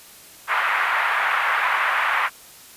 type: band-pass noise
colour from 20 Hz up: pink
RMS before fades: -21 dBFS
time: 0.47-2.3 s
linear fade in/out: 50 ms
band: 950 to 2200 Hz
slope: 24 dB/octave
effects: white hiss -45 dBFS RMS until 2.76 s + resampled to 32000 Hz